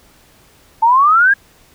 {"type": "exponential sweep", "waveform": "sine", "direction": "up", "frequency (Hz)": [880, 1661.2], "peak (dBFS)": -7, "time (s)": [0.82, 1.34], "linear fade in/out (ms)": 10, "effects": ["pink hiss -49 dBFS RMS until 1.74 s"]}